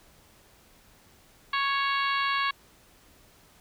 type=harmonic tone; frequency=554.4 Hz; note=C#5; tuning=in tune; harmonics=2 / 3 / 4 / 5 / 6 / 7 / 8; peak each=-27 / -31 / -33 / -35 / -37 / -38 / -39 dBFS; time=1.53-2.51 s; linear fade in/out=5 ms; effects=pink hiss -58 dBFS RMS until 3.6 s